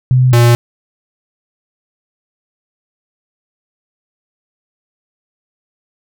sine / square tone pair in turn, 127.7 / 119.16 Hz, C3 / A#2, -42 / +38 cents, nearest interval minor second, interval 120 cents, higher first, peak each -6 dBFS, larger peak neither, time 0.11-0.33 / 0.33-0.55 s, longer neither, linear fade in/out 0 ms, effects none

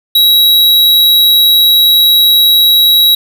square tone, 3867 Hz, B7, 37 cents flat, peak -5 dBFS, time 0.15-3.15 s, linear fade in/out 5 ms, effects none

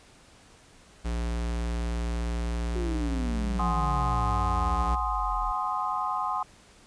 square tone, 58.27 Hz, A#1, in tune, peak -28 dBFS, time 1.04-4.96 s, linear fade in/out 20 ms
sine exponential sweep, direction down, 370 to 38.89 Hz, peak -31 dBFS, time 2.75-5.52 s, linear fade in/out 10 ms
sine chord, Ab dominant seventh, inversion third, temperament equal, 740 / 830.6 / 1046.5 / 1244.5 Hz, Gb5 / Ab5 / C6 / Eb6, 0 / 0 / 0 / 0 cents, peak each -34 / -33 / -30 / -32 dBFS, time 3.59-6.43 s, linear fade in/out 5 ms
effects pink hiss -55 dBFS RMS until 6.86 s + resampled to 22050 Hz

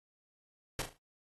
pink noise with echo, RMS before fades -34 dBFS, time 0.79-0.82 s, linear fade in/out 2 ms, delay 37 ms, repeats 4, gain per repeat -9 dB, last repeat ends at 0.968 s, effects noise-tail reverb RT60 0.1 s tail -19 dB re dry + AAC 32 kbps

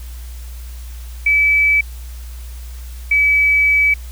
sine tone pair in turn, 2300 / 2290 Hz, D7 / D7, -37 / -44 cents, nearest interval unison, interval 7 cents, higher first, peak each -10 dBFS, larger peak neither, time 1.26-1.81 / 3.11-3.94 s, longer second, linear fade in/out 5 ms, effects added 60 Hz sine -28 dBFS peak until 4.11 s + white hiss -43 dBFS RMS until 4.11 s

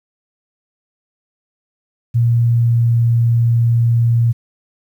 sine tone with pitch glide, 117.8 to 117.12 Hz, A#2 to A#2, +19 to +9 cents, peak -10 dBFS, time 2.14-4.33 s, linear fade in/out 20 ms, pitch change -10 cents, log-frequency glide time 2.46-2.98 s, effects 8-bit

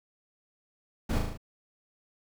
brown noise with echo, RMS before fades -28 dBFS, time 1.09-1.19 s, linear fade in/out 10 ms, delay 37 ms, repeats 5, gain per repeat -3 dB, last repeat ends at 1.375 s, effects none

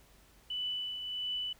sine tone with tremolo, 2983 Hz, F#7, 13 cents sharp, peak -32 dBFS, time 0.5-1.53 s, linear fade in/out 5 ms, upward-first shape triangle, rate 1.5 Hz, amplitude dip 50%, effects added 50 Hz sine -65 dBFS peak until 1.59 s + pink hiss -63 dBFS RMS until 1.59 s

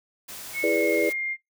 white noise, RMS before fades -39 dBFS, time 0.28-1.13 s, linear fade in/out 10 ms
sine tone with pitch glide, 2195 to 2115 Hz, C#7 to C7, -18 to +18 cents, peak -26 dBFS, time 0.53-1.37 s, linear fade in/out 50 ms, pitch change -64 cents, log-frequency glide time 0.65-1.21 s
sine chord, E dominant seventh, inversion none, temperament equal, 329.6 / 415.3 / 493.9 / 587.3 Hz, E4 / G#4 / B4 / D5, 0 / 0 / 0 / 0 cents, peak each -26 dBFS, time 0.63-1.1 s, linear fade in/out 10 ms
effects noise-tail reverb RT60 0.2 s tail -24 dB re dry

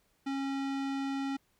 square tone with low-pass filter, 273.3 Hz, C#4, 24 cents flat, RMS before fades -34 dBFS, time 0.26-1.37 s, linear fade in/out 10 ms, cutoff 4700 Hz, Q 0.67, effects pink hiss -72 dBFS RMS until 1.59 s

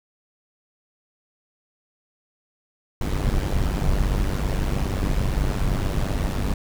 brown noise with amplitude modulation, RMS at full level -19 dBFS, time 3.01-6.54 s, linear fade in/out 5 ms, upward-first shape sine, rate 97.6 Hz, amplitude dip 75%, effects none

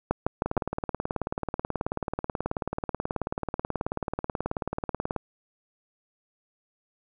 two click trains, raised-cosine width 1 ms, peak -14 / -9 dBFS, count 88 / 4, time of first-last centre 0.46-5.163 / 0.11-0.577 s, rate 18.5 / 6.43 Hz, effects none

